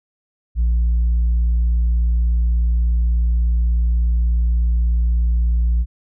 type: tone with tanh clipping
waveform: sine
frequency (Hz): 58.27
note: A#1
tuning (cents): 0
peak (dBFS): -14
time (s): 0.55-5.86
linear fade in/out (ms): 50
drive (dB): 1
effects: none